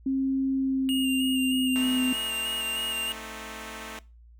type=tone with pitch glide; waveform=sine; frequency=267.7 to 255.2 Hz; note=C4 to C4; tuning=+40 to -43 cents; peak=-23 dBFS; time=0.06-2.13 s; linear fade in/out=5 ms; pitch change=-83 cents; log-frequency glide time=0.55-1.97 s
type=tone with vibrato; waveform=square; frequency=2825 Hz; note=F7; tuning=19 cents sharp; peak=-29 dBFS; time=0.89-3.12 s; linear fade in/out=0 ms; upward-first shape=square; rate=3.2 Hz; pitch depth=21 cents each way
type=chord; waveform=5% pulse; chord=A diminished; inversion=none; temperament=equal; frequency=220 / 261.6 / 311.1 Hz; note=A3 / C4 / Eb4; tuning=0 / 0 / 0 cents; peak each=-28 / -34 / -32 dBFS; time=1.76-3.99 s; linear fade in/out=0 ms
effects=noise-tail reverb RT60 0.3 s tail -21 dB re dry + added 58 Hz sine -49 dBFS peak until 4.39 s